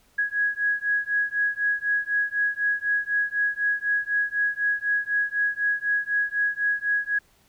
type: beating tone pair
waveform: sine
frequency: 1661.2 / 1665.2 Hz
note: G#6 / G#6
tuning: 0 / +4 cents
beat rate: 4 Hz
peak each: -25 dBFS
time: 0.18-7.19 s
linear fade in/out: 10 ms
effects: pink hiss -61 dBFS RMS until 7.48 s